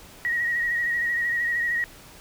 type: tone with vibrato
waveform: sine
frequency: 1895 Hz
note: A#6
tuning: 28 cents sharp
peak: -22 dBFS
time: 0.25-1.84 s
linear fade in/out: 0 ms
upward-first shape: sine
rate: 13 Hz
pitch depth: 35 cents each way
effects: pink hiss -47 dBFS RMS until 2.2 s